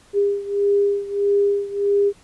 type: beating tone pair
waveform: sine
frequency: 403 / 404.6 Hz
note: G4 / G#4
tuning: +48 / -45 cents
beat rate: 1.6 Hz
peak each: -18 / -21 dBFS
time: 0.13-2.13 s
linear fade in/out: 50 ms
effects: pink hiss -52 dBFS RMS until 2.23 s + resampled to 24000 Hz